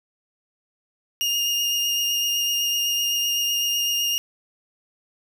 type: tone with vibrato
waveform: 30% pulse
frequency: 2833 Hz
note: F7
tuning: 24 cents sharp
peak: -18 dBFS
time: 1.21-4.18 s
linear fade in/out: 0 ms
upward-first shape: triangle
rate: 7.9 Hz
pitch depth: 16 cents each way
effects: none